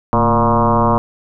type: tone with frequency modulation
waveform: sine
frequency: 587.3 Hz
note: D5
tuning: in tune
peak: -10 dBFS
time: 0.13-0.98 s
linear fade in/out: 0 ms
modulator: 121 Hz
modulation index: 4.6
effects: none